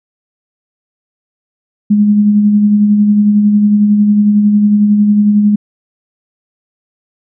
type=tone with tremolo; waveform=sine; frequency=207.7 Hz; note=G#3; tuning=in tune; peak=-4 dBFS; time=1.9-5.56 s; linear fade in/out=10 ms; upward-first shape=sine; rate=11 Hz; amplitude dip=35%; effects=none